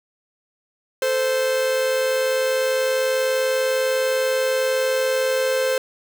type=tone pair together; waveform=45% pulse; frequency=440.3 / 520.4 Hz; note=A4 / C5; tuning=+1 / -9 cents; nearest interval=minor third; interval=290 cents; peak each=-27 / -19 dBFS; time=1.02-5.78 s; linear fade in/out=2 ms; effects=none